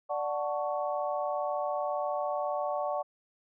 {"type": "chord", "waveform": "sine", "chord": "D major seventh", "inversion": "none", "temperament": "equal with one note detuned", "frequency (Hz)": [587.3, 740, 880, 1114.5], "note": ["D5", "F#5", "A5", "C#6"], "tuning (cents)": [0, 0, 0, 9], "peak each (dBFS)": [-32, -34, -38, -37], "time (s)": [0.09, 3.03], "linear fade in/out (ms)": 20, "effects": []}